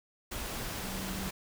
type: tone in noise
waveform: sine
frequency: 190.1 Hz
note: F#3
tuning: 47 cents sharp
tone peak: -39 dBFS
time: 0.82-1.29 s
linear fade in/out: 10 ms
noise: pink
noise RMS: -38 dBFS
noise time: 0.31-1.31 s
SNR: -4 dB
effects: none